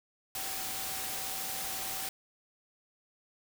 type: tone in noise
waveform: sine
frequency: 768 Hz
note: G5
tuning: 36 cents flat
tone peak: -46 dBFS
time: 0.35-2.09 s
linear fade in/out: 2 ms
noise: white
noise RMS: -37 dBFS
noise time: 0.35-2.09 s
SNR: -12 dB
effects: none